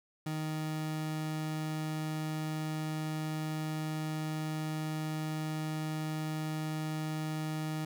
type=tone; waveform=30% pulse; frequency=155.56 Hz; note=D#3; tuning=in tune; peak=-31 dBFS; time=0.26-7.85 s; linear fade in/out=5 ms; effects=none